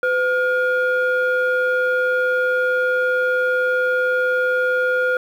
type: tone pair together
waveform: sine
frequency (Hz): 506.5 / 1422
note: B4 / F6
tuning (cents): +44 / +31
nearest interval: octave + tritone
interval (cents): 1787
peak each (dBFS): -17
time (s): 0.03-5.17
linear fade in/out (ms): 2
effects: tanh soft clip ceiling -12 dBFS + 8-bit